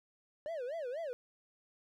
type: tone with vibrato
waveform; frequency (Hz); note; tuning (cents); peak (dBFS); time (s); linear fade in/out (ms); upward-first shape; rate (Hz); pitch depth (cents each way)
triangle; 570; C#5; +48; -35; 0.46-1.13; 0; sine; 4.1; 290
effects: none